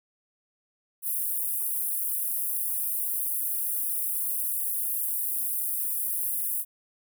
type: high-pass noise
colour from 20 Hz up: pink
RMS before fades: -29 dBFS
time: 1.02-6.65 s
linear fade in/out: 50 ms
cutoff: 10000 Hz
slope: 48 dB/octave
effects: none